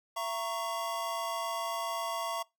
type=chord; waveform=square; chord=A# diminished; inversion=second; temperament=equal with one note detuned; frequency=674.7 / 932.3 / 1108.7 Hz; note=E5 / A#5 / C#6; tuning=+40 / 0 / 0 cents; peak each=-38 / -39 / -37 dBFS; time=0.16-2.43 s; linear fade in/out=10 ms; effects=noise-tail reverb RT60 0.2 s tail -23 dB re dry